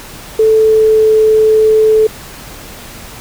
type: tone with pitch glide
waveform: sine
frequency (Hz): 439 to 435.5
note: A4 to A4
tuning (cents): -4 to -18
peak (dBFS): -5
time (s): 0.39-2.07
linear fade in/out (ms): 5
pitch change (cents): -14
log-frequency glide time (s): 0.5-1.1
effects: pink hiss -31 dBFS RMS until 3.2 s